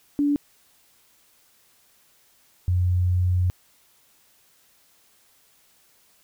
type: tone pair in turn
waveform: sine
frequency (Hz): 288.5 / 90.09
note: D4 / F#2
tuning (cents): -31 / -46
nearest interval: octave + minor sixth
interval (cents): 2015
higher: first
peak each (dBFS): -18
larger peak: neither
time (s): 0.19-0.36 / 2.68-3.5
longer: second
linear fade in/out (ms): 0
effects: white hiss -60 dBFS RMS until 6.23 s